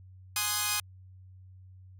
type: chord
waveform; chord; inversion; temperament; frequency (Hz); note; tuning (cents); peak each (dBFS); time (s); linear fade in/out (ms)
5% pulse; Ab dominant seventh; none; equal; 830.6 / 1046.5 / 1244.5 / 1480; Ab5 / C6 / Eb6 / Gb6; 0 / 0 / 0 / 0; -22 / -22 / -20 / -25; 0.36-0.8; 2
effects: added 93 Hz sine -49 dBFS peak until 1.99 s